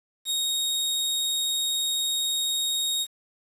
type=tone; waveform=sawtooth; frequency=3746 Hz; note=A#7; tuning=8 cents sharp; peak=-21 dBFS; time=0.25-3.07 s; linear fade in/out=50 ms; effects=resampled to 32000 Hz + 8-bit